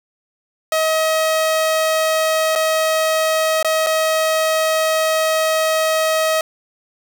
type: tone with dropouts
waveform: sawtooth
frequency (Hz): 635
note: D#5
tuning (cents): +35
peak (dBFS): -11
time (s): 0.72-6.41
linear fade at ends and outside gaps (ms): 2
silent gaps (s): 2.553-2.558 / 3.628-3.646 / 3.864-3.868
effects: none